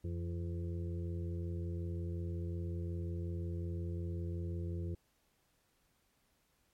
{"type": "harmonic tone with a mistuned harmonic", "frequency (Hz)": 85.5, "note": "F2", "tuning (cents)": -36, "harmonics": [1, 2, 4, 5, 6], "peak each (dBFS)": [-37, -44, -46, -53, -56], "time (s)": [0.04, 4.95], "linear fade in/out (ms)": 5, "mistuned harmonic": 1, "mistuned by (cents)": 56, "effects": ["pink hiss -75 dBFS RMS until 6.73 s", "MP3 64 kbps"]}